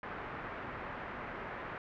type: low-pass noise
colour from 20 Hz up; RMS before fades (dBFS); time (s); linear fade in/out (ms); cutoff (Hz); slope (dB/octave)
white; -43; 0.03-1.78; 2; 1800; 24
effects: none